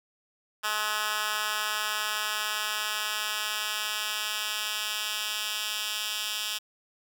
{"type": "tone with high-pass filter sweep", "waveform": "10% pulse", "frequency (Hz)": 212.4, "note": "G#3", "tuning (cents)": 39, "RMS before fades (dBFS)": -31, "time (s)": [0.63, 6.59], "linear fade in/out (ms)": 20, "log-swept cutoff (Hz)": [1500, 2900], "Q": 1.3, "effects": []}